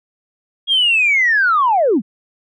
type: linear sweep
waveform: sine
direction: down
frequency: 3303 to 170 Hz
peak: -10 dBFS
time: 0.67-2.02 s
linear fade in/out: 50 ms
effects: tanh soft clip ceiling -6 dBFS